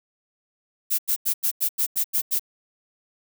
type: noise bursts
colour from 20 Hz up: violet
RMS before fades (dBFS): -22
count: 9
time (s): 0.9-2.395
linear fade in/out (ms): 20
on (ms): 87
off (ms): 89
effects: none